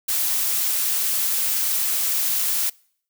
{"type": "noise", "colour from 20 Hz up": "blue", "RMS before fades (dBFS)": -22, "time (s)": [0.08, 2.7], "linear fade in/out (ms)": 10, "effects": ["noise-tail reverb RT60 0.6 s tail -26 dB re dry"]}